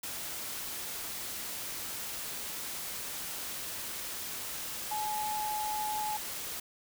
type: tone in noise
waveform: sine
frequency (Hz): 850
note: G#5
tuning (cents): +40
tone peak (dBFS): -32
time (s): 4.91-6.17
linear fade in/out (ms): 5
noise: white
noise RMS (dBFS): -39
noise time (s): 0.03-6.6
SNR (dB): +4
effects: none